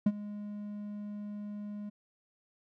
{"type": "tone with ADSR envelope", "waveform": "triangle", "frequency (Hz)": 207.1, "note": "G#3", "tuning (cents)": -5, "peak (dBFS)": -18, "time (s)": [0.06, 1.9], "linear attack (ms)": 6, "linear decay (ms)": 46, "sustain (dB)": -18, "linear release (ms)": 14, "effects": []}